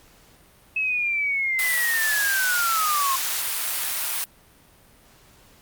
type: linear sweep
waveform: sine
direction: down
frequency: 2595 to 1051 Hz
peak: -21 dBFS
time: 0.76-3.16 s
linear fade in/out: 5 ms
type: high-pass noise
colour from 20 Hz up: white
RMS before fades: -26 dBFS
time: 1.59-4.24 s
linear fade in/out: 0 ms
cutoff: 850 Hz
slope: 12 dB/octave
effects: pink hiss -54 dBFS RMS until 5.61 s + Opus 48 kbps